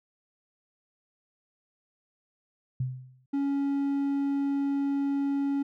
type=tone with exponential decay; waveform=sine; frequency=128.5 Hz; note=C3; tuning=31 cents flat; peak=-24 dBFS; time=2.8-3.26 s; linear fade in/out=5 ms; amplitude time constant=100 ms
type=tone; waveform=triangle; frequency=279.3 Hz; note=C#4; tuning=13 cents sharp; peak=-23 dBFS; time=3.33-5.63 s; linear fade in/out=10 ms
effects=none